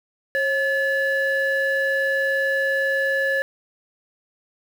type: tone pair together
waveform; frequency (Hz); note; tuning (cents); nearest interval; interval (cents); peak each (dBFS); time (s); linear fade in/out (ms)
sine; 542 / 1720.7; C#5 / A6; -39 / -39; octave + minor sixth; 2000; -21 / -19; 0.35-3.42; 0
effects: tanh soft clip ceiling -15 dBFS + 7-bit